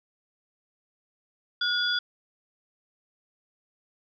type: tone cluster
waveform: sine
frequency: 1443 / 3413 / 4788 Hz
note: F#6 / G#7 / D8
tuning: -44 / +47 / +33 cents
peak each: -27 / -27 / -32 dBFS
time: 1.61-1.99 s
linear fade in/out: 5 ms
effects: none